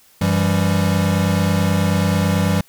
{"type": "tone cluster", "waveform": "square", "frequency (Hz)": [95.7, 167.5, 196.7], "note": ["G2", "E3", "G3"], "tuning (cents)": [-41, 28, 6], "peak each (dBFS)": -20, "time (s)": [0.21, 2.61], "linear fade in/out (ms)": 5, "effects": ["white hiss -52 dBFS RMS until 2.68 s"]}